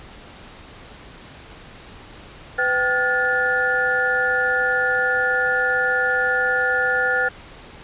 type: tone cluster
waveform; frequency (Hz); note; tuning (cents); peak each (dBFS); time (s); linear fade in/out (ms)
sine; 503 / 775 / 1431 / 1746; B4 / G5 / F6 / A6; +32 / -20 / +42 / -14; -25 / -27 / -20 / -22; 2.58-7.29; 10
effects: pink hiss -42 dBFS RMS until 7.83 s + resampled to 8000 Hz